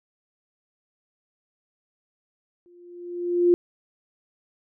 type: tone with exponential growth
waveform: sine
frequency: 350.6 Hz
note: F4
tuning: 7 cents sharp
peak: -12 dBFS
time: 2.66-3.54 s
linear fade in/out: 0 ms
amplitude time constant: 190 ms
effects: none